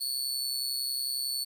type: tone with amplitude modulation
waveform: sawtooth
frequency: 4435 Hz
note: C#8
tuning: in tune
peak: -24 dBFS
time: 0-1.45 s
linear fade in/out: 20 ms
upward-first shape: sine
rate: 131 Hz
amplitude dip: 70%
effects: 11-bit